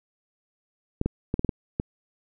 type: clicks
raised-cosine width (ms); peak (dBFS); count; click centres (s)
3; -11; 7; 1.014 / 1.06 / 1.341 / 1.394 / 1.447 / 1.492 / 1.799
effects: none